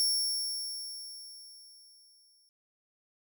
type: tone with exponential decay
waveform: sawtooth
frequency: 5470 Hz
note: F8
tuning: 37 cents flat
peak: -22 dBFS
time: 0-2.49 s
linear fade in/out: 0 ms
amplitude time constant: 540 ms
effects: none